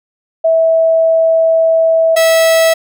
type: tone pair in turn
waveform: sine / 45% pulse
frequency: 652 / 652 Hz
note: E5 / E5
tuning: -19 / -19 cents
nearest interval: unison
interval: 0 cents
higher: neither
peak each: -7 dBFS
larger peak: neither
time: 0.44-2.16 / 2.16-2.74 s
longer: first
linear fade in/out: 10 ms
effects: none